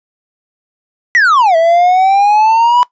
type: exponential two-way sweep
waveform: triangle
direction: down then up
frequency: 2000 to 648 to 991 Hz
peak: -4 dBFS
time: 1.15-2.83 s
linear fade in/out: 0 ms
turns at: 1.56 s
effects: noise-tail reverb RT60 0.1 s tail -20 dB re dry + resampled to 16000 Hz